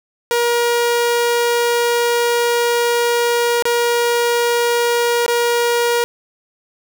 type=tone with dropouts; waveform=sawtooth; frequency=475.3 Hz; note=A#4; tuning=34 cents sharp; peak=-10 dBFS; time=0.31-6.04 s; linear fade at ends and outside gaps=0 ms; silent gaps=3.624-3.654 / 5.263-5.28 s; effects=none